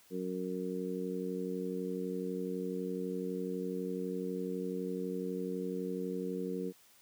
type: harmonic tone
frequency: 92 Hz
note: F#2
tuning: 9 cents flat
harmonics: 2 / 3 / 4 / 5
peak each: -39 / -41 / -41 / -39 dBFS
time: 0.1-6.73 s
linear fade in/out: 50 ms
effects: white hiss -63 dBFS RMS until 7.01 s + high-pass 60 Hz 12 dB/octave